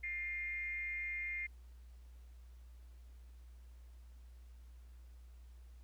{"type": "tone with frequency modulation", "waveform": "sine", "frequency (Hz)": 2108, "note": "C7", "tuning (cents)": 12, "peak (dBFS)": -38, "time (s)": [0.03, 1.47], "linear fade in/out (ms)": 10, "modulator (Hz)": 331, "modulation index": 0.4, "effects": ["added 60 Hz sine -53 dBFS peak until 5.83 s", "pink hiss -73 dBFS RMS until 5.83 s"]}